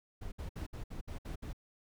brown noise bursts, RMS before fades -41 dBFS, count 8, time 0.21-1.531 s, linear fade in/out 10 ms, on 110 ms, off 63 ms, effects none

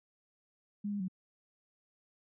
sine tone with pitch steps, 205.2 / 203.5 / 185.9 Hz, G#3 / G#3 / F#3, -21 / -35 / +8 cents, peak -33 dBFS, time 0.84-1.083 s, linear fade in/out 10 ms, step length 81 ms, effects none

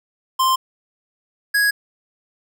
square tone pair in turn, 1046.5 / 1661.2 Hz, C6 / G#6, 0 / 0 cents, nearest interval minor sixth, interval 800 cents, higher second, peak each -15 dBFS, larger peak neither, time 0.39-0.56 / 1.54-1.71 s, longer neither, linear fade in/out 10 ms, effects none

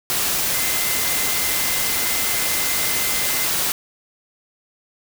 sine tone in noise, 2064 Hz, C7, 24 cents flat, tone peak -30 dBFS, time 0.54-3.46 s, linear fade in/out 0 ms, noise white, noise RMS -21 dBFS, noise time 0.1-3.72 s, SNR -12 dB, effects none

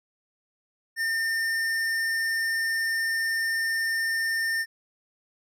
sine tone with hard clipping, 1809 Hz, A6, 48 cents sharp, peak -26 dBFS, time 0.96-4.66 s, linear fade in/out 50 ms, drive 13 dB, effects none

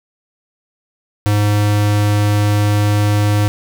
square tone, 103.83 Hz, G#2, in tune, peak -12 dBFS, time 1.26-3.48 s, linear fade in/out 0 ms, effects none

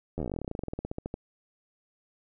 slowing click train, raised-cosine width 2 ms, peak -20 dBFS, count 28, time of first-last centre 0.18-1.141 s, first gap 11 ms, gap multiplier 1.08, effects none

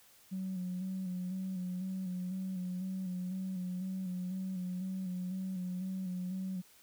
sine tone with vibrato, 185 Hz, F#3, in tune, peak -34 dBFS, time 0.31-6.62 s, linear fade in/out 20 ms, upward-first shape square, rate 2 Hz, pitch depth 34 cents each way, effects tanh soft clip ceiling -31 dBFS + white hiss -62 dBFS RMS until 6.82 s

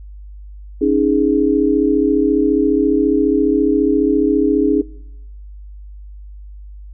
sine chord, C# suspended second, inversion none, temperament just, 277.2 / 311.8 / 415.8 Hz, C#4 / D#4 / G#4, 0 / +4 / +2 cents, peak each -16 dBFS, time 0.81-4.82 s, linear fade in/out 10 ms, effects noise-tail reverb RT60 0.9 s tail -23 dB re dry + added 50 Hz sine -32 dBFS peak until 6.93 s

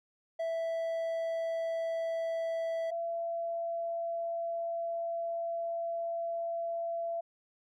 triangle / sine tone pair in turn, 659.3 / 674.3 Hz, E5 / E5, 0 / +39 cents, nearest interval unison, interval 39 cents, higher second, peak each -29 / -32 dBFS, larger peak first, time 0.39-2.91 / 2.91-7.21 s, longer second, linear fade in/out 10 ms, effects none

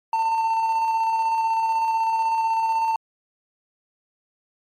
triangle tone with tremolo, 899 Hz, A5, 37 cents sharp, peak -16 dBFS, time 0.13-2.96 s, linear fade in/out 2 ms, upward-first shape square, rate 16 Hz, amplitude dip 25%, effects MP3 96 kbps

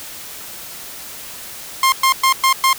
sawtooth tone bursts, 1060 Hz, C6, 22 cents sharp, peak -7 dBFS, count 5, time 1.83-2.73 s, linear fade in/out 2 ms, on 92 ms, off 110 ms, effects white hiss -33 dBFS RMS until 2.78 s

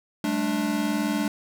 square chord, G suspended second, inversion none, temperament equal with one note detuned, 196 / 215.6 / 293.7 Hz, G3 / A3 / D4, 0 / -35 / 0 cents, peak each -32 / -28 / -27 dBFS, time 0.24-1.28 s, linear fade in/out 2 ms, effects none

